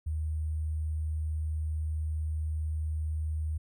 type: tone with sample-and-hold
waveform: sine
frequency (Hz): 77.7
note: D#2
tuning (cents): -2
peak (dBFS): -29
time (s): 0.06-3.58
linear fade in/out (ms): 10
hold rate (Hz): 8820
effects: none